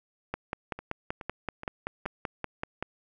two click trains, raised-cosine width 0.5 ms, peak -24 / -16 dBFS, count 4 / 14, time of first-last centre 0.79-2.056 / 0.34-2.826 s, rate 2.37 / 5.23 Hz, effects none

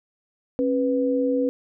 sine tone pair together, 271.3 / 493.9 Hz, C#4 / B4, -37 / 0 cents, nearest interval minor seventh, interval 1037 cents, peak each -22 dBFS, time 0.59-1.49 s, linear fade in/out 0 ms, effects none

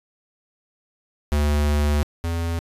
square tone pair in turn, 73.7 / 83.88 Hz, D2 / E2, +7 / +31 cents, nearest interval major second, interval 224 cents, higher second, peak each -18 / -23 dBFS, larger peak first, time 1.32-2.03 / 2.24-2.59 s, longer first, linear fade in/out 0 ms, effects resampled to 32000 Hz

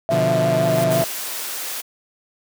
sine tone with vibrato, 657 Hz, E5, 6 cents flat, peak -17 dBFS, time 0.09-1.04 s, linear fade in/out 0 ms, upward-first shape sine, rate 5.8 Hz, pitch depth 33 cents each way
sawtooth chord, B diminished, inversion none, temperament equal, 123.47 / 146.83 / 174.61 Hz, B2 / D3 / F3, 0 / 0 / 0 cents, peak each -20 dBFS, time 0.1-1.04 s, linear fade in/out 20 ms
white noise with exponential growth, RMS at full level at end -29 dBFS, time 0.15-0.84 s, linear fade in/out 2 ms, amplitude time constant 150 ms
white high-pass noise, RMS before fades -28 dBFS, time 0.9-1.82 s, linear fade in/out 20 ms, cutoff 400 Hz, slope 12 dB/octave
effects none

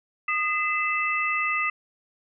sine tone cluster, 1233 / 2035 / 2637 Hz, D#6 / C7 / E7, -16 / -49 / 0 cents, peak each -27 dBFS, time 0.28-1.7 s, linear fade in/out 5 ms, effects none

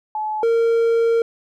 sine / triangle tone pair in turn, 858 / 460.6 Hz, A5 / A#4, -44 / -21 cents, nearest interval major seventh, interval 1077 cents, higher first, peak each -21 / -12 dBFS, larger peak second, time 0.15-0.43 / 0.43-1.22 s, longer second, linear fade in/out 2 ms, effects none

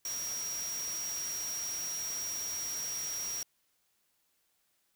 sine tone in noise, 5670 Hz, F8, 25 cents sharp, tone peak -35 dBFS, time 0.05-3.43 s, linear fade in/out 2 ms, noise white, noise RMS -43 dBFS, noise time 0.05-3.43 s, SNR +5 dB, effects white hiss -75 dBFS RMS until 4.95 s

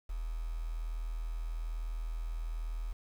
sine tone with quantisation, 40.57 Hz, E1, 27 cents flat, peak -34 dBFS, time 0.09-2.93 s, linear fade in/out 10 ms, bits 9, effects none

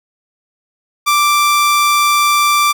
sawtooth tone, 1175 Hz, D6, 1 cent sharp, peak -6 dBFS, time 1.06-2.73 s, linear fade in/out 20 ms, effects none

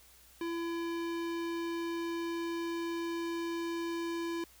square tone with low-pass filter sweep, 336.6 Hz, E4, 36 cents sharp, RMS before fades -36 dBFS, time 0.41-4.44 s, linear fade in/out 2 ms, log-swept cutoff 4000 to 6000 Hz, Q 0.78, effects added 60 Hz sine -65 dBFS peak until 4.6 s + white hiss -60 dBFS RMS until 4.6 s

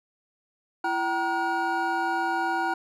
triangle tone cluster, 337.4 / 768 / 945 / 1443 Hz, E4 / G5 / A#5 / F#6, +40 / -36 / +23 / -44 cents, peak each -30 / -26 / -28 / -28 dBFS, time 0.84-2.74 s, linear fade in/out 5 ms, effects none

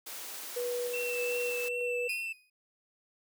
white high-pass noise, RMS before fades -42 dBFS, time 0.06-1.69 s, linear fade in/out 10 ms, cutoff 270 Hz, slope 24 dB/octave
sine tone with tremolo, 487.4 Hz, B4, 23 cents flat, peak -31 dBFS, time 0.56-2.08 s, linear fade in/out 10 ms, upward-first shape square, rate 1.6 Hz, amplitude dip 25%
triangle tone with vibrato, 2674 Hz, E7, 24 cents sharp, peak -33 dBFS, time 0.93-2.33 s, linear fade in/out 10 ms, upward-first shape sine, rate 2.6 Hz, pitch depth 25 cents each way
35% pulse tone with exponential decay, 2492 Hz, D#7, 2 cents sharp, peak -29 dBFS, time 2.09-2.5 s, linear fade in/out 5 ms, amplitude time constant 89 ms
effects none

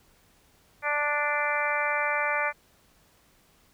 harmonic tone, 293.7 Hz, D4, in tune, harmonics 2 / 3 / 4 / 5 / 6 / 7 / 8, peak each -32 / -32 / -32 / -32 / -32 / -32 / -32 dBFS, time 0.82-2.53 s, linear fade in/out 50 ms, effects pink hiss -62 dBFS RMS until 3.73 s

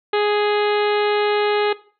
harmonic tone with a mistuned harmonic, 416 Hz, G#4, 3 cents sharp, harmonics 1 / 2 / 3 / 4 / 5 / 6 / 7 / 8 / 9 / 10, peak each -17 / -23 / -27 / -29 / -31 / -33 / -34 / -35 / -36 / -37 dBFS, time 0.13-1.73 s, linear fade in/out 5 ms, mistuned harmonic 10, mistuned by -23 cents, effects noise-tail reverb RT60 0.4 s tail -18 dB re dry

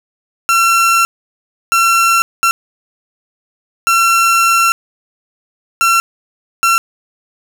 30% pulse tone bursts at uneven times, 1356 Hz, E6, 49 cents sharp, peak -6 dBFS, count 6, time 0.49-1.05 / 1.72-2.22 / 2.43-2.51 / 3.87-4.72 / 5.81-6 / 6.63-6.78 s, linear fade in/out 0 ms, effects none

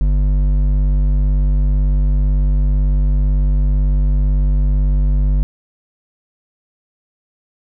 sine tone with hard clipping, 49 Hz, G1, in tune, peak -13 dBFS, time 0.01-5.43 s, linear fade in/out 0 ms, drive 8 dB, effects none

